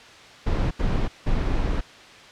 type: noise bursts at uneven times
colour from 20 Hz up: brown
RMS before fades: -22 dBFS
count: 3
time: 0.46-0.71 / 0.79-1.08 / 1.26-1.81 s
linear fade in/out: 10 ms
effects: white hiss -45 dBFS RMS until 2.31 s + low-pass 4000 Hz 12 dB/octave